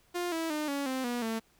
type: tone with pitch steps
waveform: sawtooth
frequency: 352.2 / 326.7 / 303.1 / 281.2 / 260.8 / 242 / 224.5 Hz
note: F4 / E4 / D#4 / C#4 / C4 / B3 / A3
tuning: +15 / -15 / -45 / +25 / -5 / -35 / +35 cents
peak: -27 dBFS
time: 0.14-1.4 s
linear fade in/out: 20 ms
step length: 180 ms
effects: pink hiss -66 dBFS RMS until 1.59 s